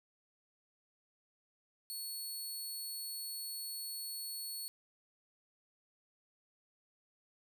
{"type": "tone", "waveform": "15% pulse", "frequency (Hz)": 4400, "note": "C#8", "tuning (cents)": -14, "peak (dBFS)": -34, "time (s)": [1.9, 4.68], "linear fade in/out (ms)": 0, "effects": []}